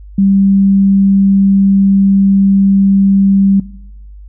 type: tone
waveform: sine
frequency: 196 Hz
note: G3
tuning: in tune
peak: -6 dBFS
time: 0.18-3.6 s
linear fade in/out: 5 ms
effects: noise-tail reverb RT60 0.9 s tail -20 dB re dry + added 50 Hz sine -30 dBFS peak until 4.28 s